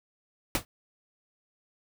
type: noise with exponential decay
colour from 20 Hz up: pink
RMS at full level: -22 dBFS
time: 0.55-0.65 s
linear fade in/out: 1 ms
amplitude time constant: 21 ms
effects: none